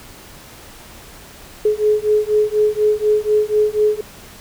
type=beating tone pair; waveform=sine; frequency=422.1 / 426.2 Hz; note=G#4 / G#4; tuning=+28 / +45 cents; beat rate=4.1 Hz; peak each=-16 dBFS; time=1.65-4.01 s; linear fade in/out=5 ms; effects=pink hiss -40 dBFS RMS until 4.4 s